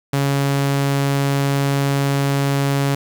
sawtooth tone, 139.4 Hz, C#3, 10 cents sharp, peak -12 dBFS, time 0.13-2.95 s, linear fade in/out 5 ms, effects 8-bit

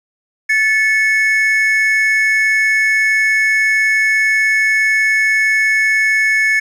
triangle tone pair together, 1744.7 / 2203 Hz, A6 / C#7, -15 / -11 cents, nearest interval major third, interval 404 cents, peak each -12 dBFS, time 0.49-6.6 s, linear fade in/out 10 ms, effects resampled to 32000 Hz + 8-bit

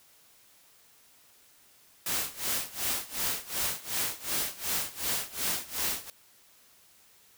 white noise with tremolo, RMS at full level -29 dBFS, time 2.06-6.1 s, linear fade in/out 2 ms, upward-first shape sine, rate 2.7 Hz, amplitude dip 90%, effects white hiss -60 dBFS RMS until 7.37 s

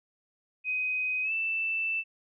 sine tone with pitch glide, 2511 to 2654 Hz, D#7 to E7, +15 to +11 cents, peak -27 dBFS, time 0.64-2.04 s, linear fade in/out 50 ms, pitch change +96 cents, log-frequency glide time 1.23-1.32 s, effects none

